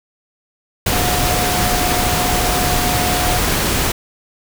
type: tone in noise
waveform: sine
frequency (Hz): 721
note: F#5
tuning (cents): -45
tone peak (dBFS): -21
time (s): 0.92-3.39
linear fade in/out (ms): 5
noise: pink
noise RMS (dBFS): -17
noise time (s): 0.86-3.92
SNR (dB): -7
effects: none